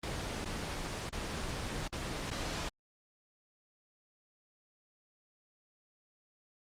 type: noise with dropouts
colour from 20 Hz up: pink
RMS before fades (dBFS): -37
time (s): 0.03-2.69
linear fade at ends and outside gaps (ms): 5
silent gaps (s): 0.448-0.456 / 1.094-1.126 / 1.879-1.925 / 2.305-2.312
effects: low-pass 7000 Hz 12 dB/octave + Opus 24 kbps